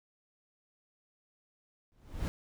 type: noise with exponential growth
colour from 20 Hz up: brown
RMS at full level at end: -29 dBFS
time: 1.92-2.28 s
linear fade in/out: 0 ms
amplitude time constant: 77 ms
effects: none